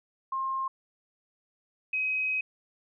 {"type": "tone pair in turn", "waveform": "sine", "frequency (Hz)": [1064, 2531], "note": ["C6", "D#7"], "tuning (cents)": [29, 29], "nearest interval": "octave + minor third", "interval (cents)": 1500, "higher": "second", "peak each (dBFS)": [-28, -26], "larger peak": "second", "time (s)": [[0.32, 0.68], [1.93, 2.41]], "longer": "second", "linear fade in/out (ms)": 5, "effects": []}